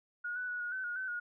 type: tone with pitch steps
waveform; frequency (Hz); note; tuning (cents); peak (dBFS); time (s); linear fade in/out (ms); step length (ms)
sine; 1442 / 1489 / 1466 / 1444 / 1524 / 1439 / 1525 / 1440; F#6 / F#6 / F#6 / F#6 / G6 / F#6 / G6 / F#6; -45 / +11 / -16 / -43 / -49 / -49 / -48 / -47; -35; 0.24-1.2; 10; 120
effects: none